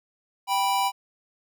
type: tone pair together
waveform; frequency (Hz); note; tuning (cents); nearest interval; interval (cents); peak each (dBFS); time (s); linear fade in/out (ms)
square; 784 / 981.5; G5 / B5; 0 / -11; major third; 389; -25; 0.47-0.92; 50
effects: none